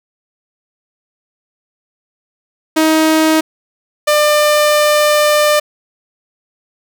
sawtooth tone pair in turn, 316 / 597.7 Hz, D#4 / D5, +27 / +30 cents, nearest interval major seventh, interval 1103 cents, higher second, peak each -5 dBFS, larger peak neither, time 2.76-3.41 / 4.07-5.6 s, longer second, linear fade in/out 10 ms, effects none

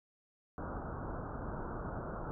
pink low-pass noise, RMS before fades -41 dBFS, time 0.58-2.31 s, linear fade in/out 0 ms, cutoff 1500 Hz, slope 96 dB/octave, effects none

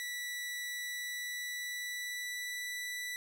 sawtooth tone with pitch glide, 1958 to 1971.6 Hz, B6 to B6, -15 to -3 cents, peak -34 dBFS, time 0-3.16 s, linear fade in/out 0 ms, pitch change +12 cents, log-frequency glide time 0.58-2.76 s, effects none

